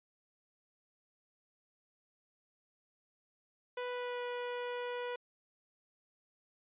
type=tone with pitch glide; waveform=sawtooth; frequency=493.9 to 488.8 Hz; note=B4 to B4; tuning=0 to -18 cents; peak=-33 dBFS; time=3.77-5.16 s; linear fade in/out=5 ms; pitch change=-18 cents; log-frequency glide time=3.88-4.23 s; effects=resampled to 8000 Hz